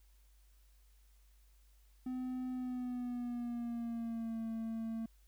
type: tone with pitch glide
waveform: triangle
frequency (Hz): 254.4 to 225.3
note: C4 to A3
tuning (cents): -48 to +41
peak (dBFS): -35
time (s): 2.06-5.06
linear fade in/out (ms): 5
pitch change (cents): -211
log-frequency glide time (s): 2.51-4.4
effects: added 50 Hz sine -62 dBFS peak until 5.27 s + white hiss -74 dBFS RMS until 5.27 s